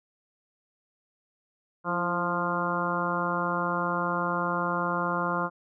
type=harmonic tone with a mistuned harmonic; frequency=175 Hz; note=F3; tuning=4 cents sharp; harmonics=1 / 2 / 3 / 4 / 5 / 6 / 7 / 8; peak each=-33 / -36 / -34 / -36 / -36 / -31 / -33 / -33 dBFS; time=1.84-5.5 s; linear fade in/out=50 ms; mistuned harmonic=2; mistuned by=-47 cents; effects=none